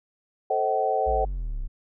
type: chord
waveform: sine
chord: A diminished seventh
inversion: none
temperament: just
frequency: 440 / 528 / 633.6 / 760.3 Hz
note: A4 / C5 / Eb5 / Gb5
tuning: 0 / +16 / +31 / +47 cents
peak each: -28 / -28 / -29 / -24 dBFS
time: 0.5-1.25 s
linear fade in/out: 5 ms
type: exponential sweep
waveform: triangle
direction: down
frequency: 61.74 to 30.87 Hz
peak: -25 dBFS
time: 1.06-1.68 s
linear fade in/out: 20 ms
effects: none